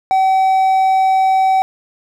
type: tone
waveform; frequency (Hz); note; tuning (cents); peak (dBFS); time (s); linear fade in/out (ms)
triangle; 763; G5; -47; -8; 0.11-1.62; 0
effects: none